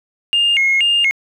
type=tone with vibrato; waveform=sine; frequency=2466 Hz; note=D#7; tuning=16 cents flat; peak=-10 dBFS; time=0.33-1.11 s; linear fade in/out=0 ms; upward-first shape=square; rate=2.1 Hz; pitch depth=230 cents each way; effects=tanh soft clip ceiling -8 dBFS + 8-bit